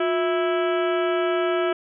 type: harmonic tone with a mistuned harmonic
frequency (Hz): 329.3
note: E4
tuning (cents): -2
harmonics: 1 / 2 / 3 / 4 / 5 / 6 / 7 / 8 / 9 / 10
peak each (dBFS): -22 / -25 / -37 / -29 / -34 / -44 / -36 / -43 / -38 / -43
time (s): 0-1.73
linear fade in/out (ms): 5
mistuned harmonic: 1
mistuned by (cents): +140
effects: none